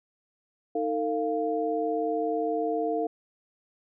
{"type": "tone cluster", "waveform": "sine", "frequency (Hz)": [311.9, 451.3, 696], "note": ["D#4", "A4", "F5"], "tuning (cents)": [4, 44, -6], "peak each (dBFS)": [-31, -28, -30], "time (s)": [0.75, 3.07], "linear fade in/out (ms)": 5, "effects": []}